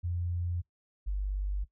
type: tone pair in turn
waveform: sine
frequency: 87.31 / 49 Hz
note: F2 / G1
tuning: 0 / 0 cents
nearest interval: minor seventh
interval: 1000 cents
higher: first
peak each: -30 / -29 dBFS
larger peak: second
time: 0.03-0.62 / 1.06-1.65 s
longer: neither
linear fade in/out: 20 ms
effects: noise-tail reverb RT60 0.1 s tail -18 dB re dry